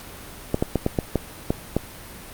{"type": "clicks", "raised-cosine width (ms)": 2, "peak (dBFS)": -6, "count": 8, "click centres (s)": [0.544, 0.625, 0.757, 0.864, 0.988, 1.157, 1.505, 1.766], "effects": ["pink hiss -40 dBFS RMS until 2.33 s", "Opus 48 kbps"]}